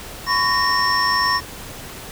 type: tone cluster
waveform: sine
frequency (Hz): 1012 / 1113 / 1847 / 5420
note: B5 / C#6 / A#6 / E8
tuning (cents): +42 / +7 / -16 / +47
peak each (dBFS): -20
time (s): 0.26-1.41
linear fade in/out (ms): 50
effects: tanh soft clip ceiling -10 dBFS + pink hiss -35 dBFS RMS until 2.11 s